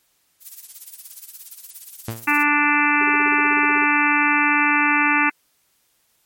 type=noise with tremolo; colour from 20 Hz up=violet; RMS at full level=-33 dBFS; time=0.4-2.46 s; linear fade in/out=50 ms; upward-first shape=sine; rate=17 Hz; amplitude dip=75%
type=tone with exponential decay; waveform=sawtooth; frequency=113.7 Hz; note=A#2; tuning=43 cents flat; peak=-19 dBFS; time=2.08-2.33 s; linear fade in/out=5 ms; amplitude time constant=53 ms
type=harmonic tone; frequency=293.7 Hz; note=D4; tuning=in tune; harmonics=1 / 3 / 4 / 5 / 6 / 7 / 8 / 9; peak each=-23 / -23 / -23 / -23 / -23 / -23 / -23 / -23 dBFS; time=2.27-5.3 s; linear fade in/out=10 ms
type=tone bursts; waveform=sine; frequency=392 Hz; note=G4; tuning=in tune; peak=-28 dBFS; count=14; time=3.01-3.84 s; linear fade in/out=0 ms; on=24 ms; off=38 ms
effects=white hiss -64 dBFS RMS until 6.25 s + MP3 64 kbps